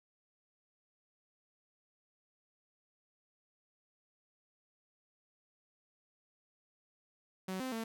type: tone with pitch steps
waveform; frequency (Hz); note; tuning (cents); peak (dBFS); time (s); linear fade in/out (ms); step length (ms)
sawtooth; 187.7 / 259.1 / 225.5; F#3 / C4 / A3; +25 / -17 / +43; -33; 7.48-7.84; 5; 120
effects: none